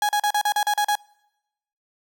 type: tone bursts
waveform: 35% pulse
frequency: 830.6 Hz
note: G#5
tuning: in tune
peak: -17 dBFS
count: 9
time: 0.02-0.954 s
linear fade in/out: 2 ms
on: 70 ms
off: 38 ms
effects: noise-tail reverb RT60 0.9 s tail -26 dB re dry